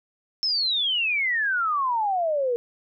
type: exponential sweep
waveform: sine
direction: down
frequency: 5370 to 465.7 Hz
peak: -21 dBFS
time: 0.43-2.56 s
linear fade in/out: 0 ms
effects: none